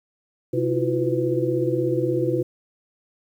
sine tone cluster, 129.8 / 325.6 / 345.5 / 362 / 499 Hz, C3 / E4 / F4 / F#4 / B4, -13 / -21 / -19 / -38 / +18 cents, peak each -26 dBFS, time 0.53-2.43 s, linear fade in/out 10 ms, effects 9-bit

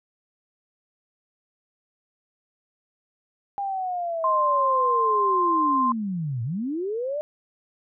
sine linear two-way sweep, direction down then up, 807 to 110 to 613 Hz, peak -25 dBFS, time 3.58-7.21 s, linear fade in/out 0 ms, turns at 6.43 s
sine tone, 1046.5 Hz, C6, in tune, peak -19 dBFS, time 4.24-5.92 s, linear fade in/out 2 ms
effects none

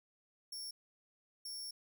sawtooth tone bursts at uneven times, 5470 Hz, F8, 37 cents flat, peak -40 dBFS, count 2, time 0.52-0.71 / 1.45-1.71 s, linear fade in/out 5 ms, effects none

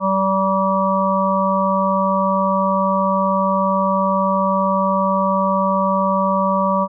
harmonic tone, 192.6 Hz, G3, 30 cents flat, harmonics 1 / 3 / 5 / 6, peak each -20 / -20 / -20 / -20 dBFS, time 0-6.88 s, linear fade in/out 50 ms, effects none

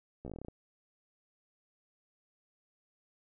slowing click train, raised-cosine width 2 ms, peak -30 dBFS, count 11, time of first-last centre 0.25-0.484 s, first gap 14 ms, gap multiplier 1.11, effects none

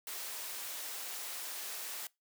white high-pass noise, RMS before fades -42 dBFS, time 0.07-2.07 s, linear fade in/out 2 ms, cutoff 450 Hz, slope 12 dB/octave, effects noise-tail reverb RT60 0.2 s tail -22 dB re dry

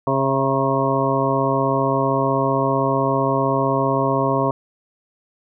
harmonic tone with a mistuned harmonic, 135.6 Hz, C#3, 38 cents flat, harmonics 1 / 2 / 3 / 4 / 5 / 7 / 8, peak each -24 / -24 / -24 / -24 / -24 / -24 / -24 dBFS, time 0.07-4.51 s, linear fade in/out 2 ms, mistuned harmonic 5, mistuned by -25 cents, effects none

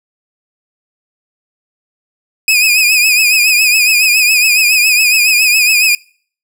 sawtooth tone with vibrato, 2500 Hz, D#7, 8 cents sharp, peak -4 dBFS, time 2.48-5.95 s, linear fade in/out 2 ms, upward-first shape triangle, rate 7.2 Hz, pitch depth 86 cents each way, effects noise-tail reverb RT60 0.5 s tail -25 dB re dry

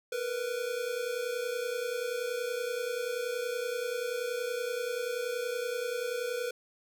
square tone pair together, 463.4 / 493.9 Hz, A#4 / B4, -10 / 0 cents, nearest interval minor second, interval 110 cents, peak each -37 / -34 dBFS, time 0.12-6.51 s, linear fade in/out 5 ms, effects none

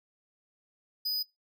square tone, 4978 Hz, D#8, in tune, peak -29 dBFS, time 1.05-1.23 s, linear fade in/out 10 ms, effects noise-tail reverb RT60 0.2 s tail -23 dB re dry

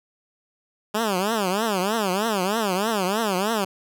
10% pulse tone with vibrato, 203.8 Hz, G#3, 32 cents flat, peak -13 dBFS, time 0.94-3.65 s, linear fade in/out 10 ms, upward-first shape triangle, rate 3.2 Hz, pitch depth 250 cents each way, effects none

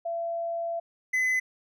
sine / triangle tone pair in turn, 675 / 2023 Hz, E5 / B6, +41 / +41 cents, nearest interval octave + perfect fifth, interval 1900 cents, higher second, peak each -28 / -21 dBFS, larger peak second, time 0.05-0.8 / 1.13-1.4 s, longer first, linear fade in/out 10 ms, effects none

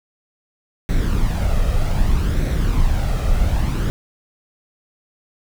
brown noise with flanger, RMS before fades -17 dBFS, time 0.89-3.9 s, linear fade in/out 0 ms, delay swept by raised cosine 0.5 to 1.6 ms, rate 0.64 Hz, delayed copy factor +0.5, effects none

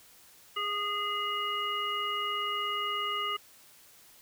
harmonic tone, 411.7 Hz, G#4, 15 cents flat, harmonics 1 / 3 / 5 / 7, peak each -42 / -32 / -39 / -34 dBFS, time 0.56-3.37 s, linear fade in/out 10 ms, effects white hiss -57 dBFS RMS until 4.21 s

